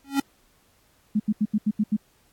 square tone with exponential growth, 276.4 Hz, C#4, 5 cents flat, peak -17 dBFS, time 0.04-0.2 s, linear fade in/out 5 ms, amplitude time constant 34 ms
sine tone bursts, 211.8 Hz, G#3, 34 cents sharp, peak -18 dBFS, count 7, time 1.15-1.967 s, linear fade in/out 10 ms, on 49 ms, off 79 ms
effects pink hiss -62 dBFS RMS until 2.32 s + AAC 64 kbps

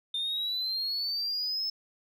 sine exponential sweep, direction up, 3600 to 5260 Hz, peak -27 dBFS, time 0.14-1.7 s, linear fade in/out 5 ms, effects tanh soft clip ceiling -27 dBFS

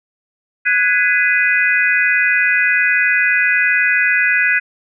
sine chord, G# minor seventh, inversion third, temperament equal with one note detuned, 1480 / 1661.2 / 2012 / 2489 Hz, F#6 / G#6 / B6 / D#7, 0 / 0 / +32 / 0 cents, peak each -17 dBFS, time 0.65-4.6 s, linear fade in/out 20 ms, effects none

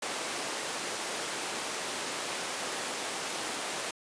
pink high-pass noise, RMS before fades -35 dBFS, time 0.02-3.91 s, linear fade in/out 5 ms, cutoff 380 Hz, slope 12 dB/octave, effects resampled to 22050 Hz

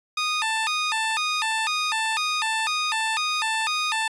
15% pulse tone with vibrato, 1046.5 Hz, C6, in tune, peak -16 dBFS, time 0.17-4.08 s, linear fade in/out 5 ms, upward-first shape square, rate 2 Hz, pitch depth 290 cents each way, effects resampled to 22050 Hz

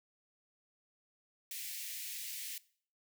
white high-pass noise, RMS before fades -43 dBFS, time 1.51-2.58 s, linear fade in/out 2 ms, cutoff 1900 Hz, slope 48 dB/octave, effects noise-tail reverb RT60 0.5 s tail -20 dB re dry

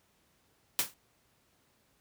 white noise with exponential decay, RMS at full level -25 dBFS, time 0.79-0.94 s, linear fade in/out 0 ms, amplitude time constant 32 ms, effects pink hiss -70 dBFS RMS until 2 s + high-pass 60 Hz 12 dB/octave

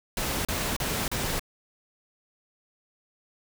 pink noise bursts, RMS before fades -29 dBFS, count 4, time 0.17-1.395 s, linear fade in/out 2 ms, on 280 ms, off 35 ms, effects none

